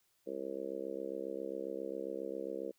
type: harmonic tone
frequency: 67.4 Hz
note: C#2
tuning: 48 cents flat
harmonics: 3 / 4 / 5 / 6 / 7 / 8 / 9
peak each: -51 / -50 / -44 / -46 / -42 / -44 / -55 dBFS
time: 0.26-2.72 s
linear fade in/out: 20 ms
effects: white hiss -75 dBFS RMS until 2.78 s